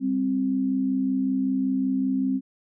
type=tone pair together; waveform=sine; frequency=198.3 / 263.6 Hz; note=G3 / C4; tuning=+20 / +13 cents; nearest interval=perfect fourth; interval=493 cents; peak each=-28 / -22 dBFS; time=0-2.41 s; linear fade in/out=50 ms; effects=none